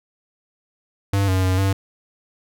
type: tone with pitch steps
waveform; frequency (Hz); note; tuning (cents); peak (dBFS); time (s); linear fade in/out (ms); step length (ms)
square; 99 / 93.8 / 93 / 97.1; G2 / F#2 / F#2 / G2; +18 / +24 / +9 / -16; -17; 1.13-1.73; 5; 150
effects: none